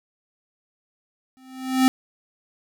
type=tone with exponential growth; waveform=square; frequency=260.2 Hz; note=C4; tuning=9 cents flat; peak=-12 dBFS; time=1.37-1.88 s; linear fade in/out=0 ms; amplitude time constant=110 ms; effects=none